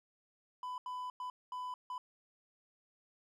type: tone bursts at uneven times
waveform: triangle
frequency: 1000 Hz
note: B5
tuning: 21 cents sharp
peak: -37 dBFS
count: 5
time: 0.63-0.78 / 0.86-1.1 / 1.2-1.3 / 1.52-1.74 / 1.9-1.98 s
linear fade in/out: 2 ms
effects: none